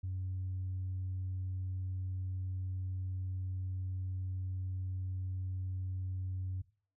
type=tone; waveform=sine; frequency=93.1 Hz; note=F#2; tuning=11 cents sharp; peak=-34 dBFS; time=0.03-6.62 s; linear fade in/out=10 ms; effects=noise-tail reverb RT60 0.4 s tail -18 dB re dry + tanh soft clip ceiling -32 dBFS